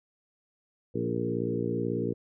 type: harmonic tone with a mistuned harmonic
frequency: 58.27 Hz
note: A#1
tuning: in tune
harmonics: 2 / 3 / 4 / 5 / 6 / 7 / 8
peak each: -35 / -35 / -35 / -35 / -35 / -35 / -35 dBFS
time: 0.94-2.14 s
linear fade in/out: 20 ms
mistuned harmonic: 7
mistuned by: +18 cents
effects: none